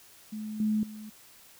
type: tone with level steps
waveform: sine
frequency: 214.5 Hz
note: A3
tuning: 44 cents flat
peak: -34 / -24 / -40 dBFS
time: 0.32-1.1 s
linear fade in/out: 10 ms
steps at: 0.6 / 0.83 s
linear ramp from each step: 2 ms
effects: white hiss -55 dBFS RMS until 1.59 s